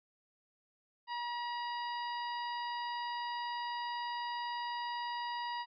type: harmonic tone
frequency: 958 Hz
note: A#5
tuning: 47 cents sharp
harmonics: 1 / 2 / 3 / 4 / 5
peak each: -37 / -45 / -49 / -52 / -49 dBFS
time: 1.07-5.66 s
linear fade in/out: 50 ms
effects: none